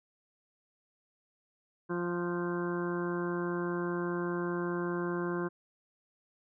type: harmonic tone with a mistuned harmonic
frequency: 175 Hz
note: F3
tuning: 4 cents sharp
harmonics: 1 / 2 / 3 / 4 / 5 / 6 / 7 / 8 / 9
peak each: -36 / -33 / -44 / -48 / -50 / -41 / -49 / -46 / -44 dBFS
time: 1.89-5.49 s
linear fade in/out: 20 ms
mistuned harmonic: 9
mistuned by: -24 cents
effects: none